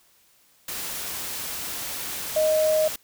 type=tone in noise; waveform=sine; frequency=622.3 Hz; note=D#5; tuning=in tune; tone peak=-18 dBFS; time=2.36-2.88 s; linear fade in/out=5 ms; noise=white; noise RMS=-32 dBFS; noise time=0.68-2.96 s; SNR=+11 dB; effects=white hiss -60 dBFS RMS until 3.03 s